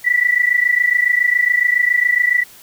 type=tone pair together; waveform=sine; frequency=1948.3 / 1975.5 Hz; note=B6 / B6; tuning=-24 / 0 cents; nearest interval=unison; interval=24 cents; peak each=-15 dBFS; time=0.04-2.44 s; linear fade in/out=20 ms; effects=white hiss -43 dBFS RMS until 2.62 s